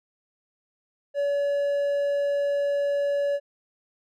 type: tone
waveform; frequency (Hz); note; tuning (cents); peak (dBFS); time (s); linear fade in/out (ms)
triangle; 569; C#5; +45; -20; 1.14-3.4; 50
effects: none